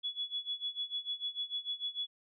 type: tone with tremolo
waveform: sine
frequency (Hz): 3393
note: G#7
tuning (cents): +36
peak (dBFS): -32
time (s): 0.03-2.07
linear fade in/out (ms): 20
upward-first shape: sine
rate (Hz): 6.7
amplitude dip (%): 90
effects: none